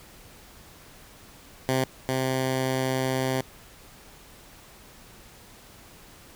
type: tone pair in turn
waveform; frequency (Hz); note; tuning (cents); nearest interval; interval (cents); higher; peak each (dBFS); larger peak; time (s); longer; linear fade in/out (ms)
10% pulse; 130.81 / 130.81; C3 / C3; 0 / 0; unison; 0; neither; -14 / -16; first; 1.69-1.84 / 2.09-3.41; second; 0
effects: pink hiss -50 dBFS RMS until 6.35 s